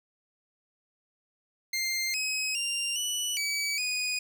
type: tone with pitch steps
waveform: 20% pulse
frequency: 2102 / 2543 / 2786 / 2959 / 2285 / 2481 Hz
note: C7 / D#7 / F7 / F#7 / D7 / D#7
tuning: +7 / +37 / -5 / -1 / -48 / -6 cents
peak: -23 dBFS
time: 1.73-4.19 s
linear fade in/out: 5 ms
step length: 410 ms
effects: none